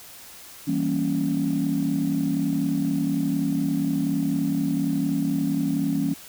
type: chord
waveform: sine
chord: E diminished seventh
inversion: none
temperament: equal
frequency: 164.81 / 196 / 233.1 / 277.2 Hz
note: E3 / G3 / Bb3 / Db4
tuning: 0 / 0 / 0 / 0 cents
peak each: -27 / -28 / -28 / -23 dBFS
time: 0.67-6.14 s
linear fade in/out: 10 ms
effects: tanh soft clip ceiling -14 dBFS + white hiss -44 dBFS RMS until 6.28 s